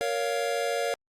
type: chord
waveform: square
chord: Bb minor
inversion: none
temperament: just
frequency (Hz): 466.2 / 559.4 / 699.2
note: Bb4 / Db5 / F5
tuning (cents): 0 / +16 / +2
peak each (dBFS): -31 / -31 / -32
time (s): 0.01-0.94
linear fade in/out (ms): 0
effects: low-pass 11000 Hz 12 dB/octave + Opus 48 kbps